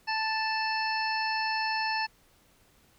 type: harmonic tone with a mistuned harmonic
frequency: 880 Hz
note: A5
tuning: in tune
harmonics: 1 / 2 / 3 / 5 / 6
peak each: -30 / -33 / -35 / -37 / -38 dBFS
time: 0.07-2.07 s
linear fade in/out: 20 ms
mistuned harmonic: 5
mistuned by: -19 cents
effects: pink hiss -63 dBFS RMS until 2.98 s